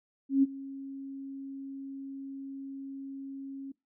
sine tone with ADSR envelope, 272.5 Hz, C#4, 29 cents flat, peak -18 dBFS, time 0.29-3.72 s, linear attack 140 ms, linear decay 26 ms, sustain -20 dB, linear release 7 ms, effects noise-tail reverb RT60 0.2 s tail -22 dB re dry

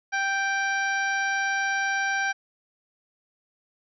harmonic tone with a mistuned harmonic, 784 Hz, G5, in tune, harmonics 1 / 2 / 3 / 4 / 5 / 6 / 7, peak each -29 / -25 / -33 / -42 / -44 / -44 / -39 dBFS, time 0.12-2.33 s, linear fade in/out 20 ms, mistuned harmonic 7, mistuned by +65 cents, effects none

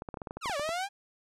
clicks, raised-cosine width 1 ms, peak -24 dBFS, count 12, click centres 0.021 / 0.088 / 0.142 / 0.172 / 0.218 / 0.272 / 0.309 / 0.37 / 0.458 / 0.497 / 0.596 / 0.691 s
sawtooth exponential two-way sweep, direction down then up, 1457 to 560 to 824 Hz, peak -27 dBFS, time 0.41-0.89 s, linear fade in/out 50 ms, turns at 0.57 s
effects low-pass 9000 Hz 12 dB/octave

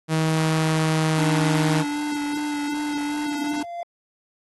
sawtooth tone with pitch glide, 158.9 to 157.07 Hz, D#3 to D#3, +37 to +17 cents, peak -15 dBFS, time 0.08-1.85 s, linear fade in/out 50 ms, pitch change -20 cents, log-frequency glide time 0.37-1.59 s
square tone with vibrato, 293.7 Hz, D4, in tune, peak -25 dBFS, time 1.18-3.63 s, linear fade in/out 5 ms, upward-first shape sine, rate 2.6 Hz, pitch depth 18 cents each way
triangle tone with exponential growth, 690 Hz, F5, 21 cents flat, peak -25 dBFS, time 2.77-3.83 s, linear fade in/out 2 ms, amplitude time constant 230 ms
effects AAC 32 kbps

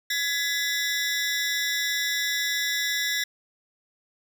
20% pulse ring-modulated tone, 1843 Hz, A#6, 20 cents flat, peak -16 dBFS, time 0.1-3.24 s, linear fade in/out 5 ms, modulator 159 Hz, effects none

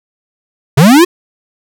square linear sweep, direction up, 123.47 to 370 Hz, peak -3 dBFS, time 0.77-1.05 s, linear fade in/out 10 ms, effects none

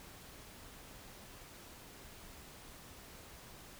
silence, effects pink hiss -54 dBFS RMS until 3.79 s

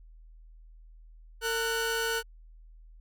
sawtooth tone pair together, 454.7 / 1480 Hz, A#4 / F#6, -43 / 0 cents, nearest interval octave + minor sixth, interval 2043 cents, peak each -27 dBFS, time 1.41-2.23 s, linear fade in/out 50 ms, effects added 40 Hz sine -49 dBFS peak until 3 s

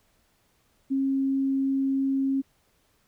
sine tone, 270.3 Hz, C#4, 44 cents flat, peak -22 dBFS, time 0.9-2.42 s, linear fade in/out 20 ms, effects pink hiss -67 dBFS RMS until 3.07 s

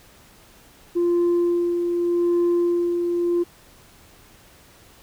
sine tone with tremolo, 347.1 Hz, F4, 11 cents flat, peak -14 dBFS, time 0.95-3.44 s, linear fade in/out 20 ms, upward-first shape sine, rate 0.84 Hz, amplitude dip 45%, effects tanh soft clip ceiling -15 dBFS + pink hiss -51 dBFS RMS until 5.02 s

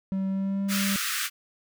triangle tone with pitch glide, 192.1 to 197.27 Hz, G3 to G3, -35 to +11 cents, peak -23 dBFS, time 0.12-0.96 s, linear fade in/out 0 ms, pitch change +46 cents, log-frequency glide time 0.29-0.64 s
pink high-pass noise, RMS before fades -29 dBFS, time 0.68-1.3 s, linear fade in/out 50 ms, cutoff 1200 Hz, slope 96 dB/octave
effects none

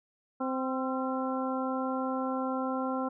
harmonic tone with a mistuned harmonic, 260.7 Hz, C4, 6 cents flat, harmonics 1 / 2 / 3 / 4 / 5, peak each -32 / -35 / -37 / -38 / -39 dBFS, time 0.4-3.09 s, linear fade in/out 10 ms, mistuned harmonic 5, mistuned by +60 cents, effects none

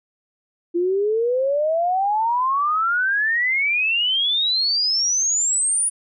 sine exponential sweep, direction up, 339.1 to 9840 Hz, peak -17 dBFS, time 0.74-5.9 s, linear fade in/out 20 ms, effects none

